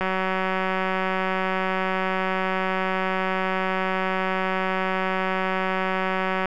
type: click train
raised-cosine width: 0.5 ms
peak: -10 dBFS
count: 1213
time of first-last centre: 0.01-6.457 s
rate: 188 Hz
effects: none